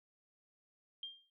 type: tone with exponential decay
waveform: sine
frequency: 3195 Hz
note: G7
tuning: 32 cents sharp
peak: -39 dBFS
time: 1.03-1.3 s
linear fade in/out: 2 ms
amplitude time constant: 58 ms
effects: none